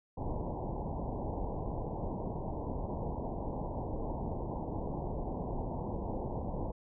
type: low-pass noise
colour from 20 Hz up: pink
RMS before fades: -37 dBFS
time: 0.17-6.72 s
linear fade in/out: 10 ms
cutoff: 980 Hz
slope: 96 dB/octave
effects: none